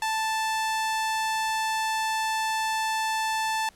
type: tone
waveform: sawtooth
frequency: 880 Hz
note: A5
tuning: in tune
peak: -21 dBFS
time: 0.02-3.69 s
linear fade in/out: 2 ms
effects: pink hiss -57 dBFS RMS until 3.75 s + low-pass 11000 Hz 12 dB/octave